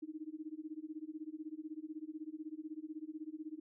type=tone with tremolo; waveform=sine; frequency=311.1 Hz; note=D#4; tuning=in tune; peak=-39 dBFS; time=0.02-3.6 s; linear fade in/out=10 ms; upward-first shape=sine; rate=16 Hz; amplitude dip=95%; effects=none